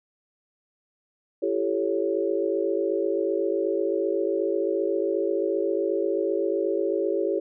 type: chord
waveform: sine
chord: A dominant seventh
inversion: second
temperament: equal with one note detuned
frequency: 337.3 / 392 / 440 / 554.4 Hz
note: E4 / G4 / A4 / C#5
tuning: +40 / 0 / 0 / 0 cents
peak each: -28 / -26 / -29 / -29 dBFS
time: 1.42-7.4 s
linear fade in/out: 10 ms
effects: none